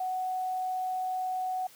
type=tone; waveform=sine; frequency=743 Hz; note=F#5; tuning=7 cents sharp; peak=-29 dBFS; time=0-1.67 s; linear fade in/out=5 ms; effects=white hiss -55 dBFS RMS until 1.75 s + high-pass 60 Hz 12 dB/octave